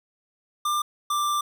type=tone pair in turn; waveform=square; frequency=1193 / 1181.3 Hz; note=D6 / D6; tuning=+27 / +10 cents; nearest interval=unison; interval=17 cents; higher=first; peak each=-23 / -23 dBFS; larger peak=neither; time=0.65-0.82 / 1.1-1.41 s; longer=second; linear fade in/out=5 ms; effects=none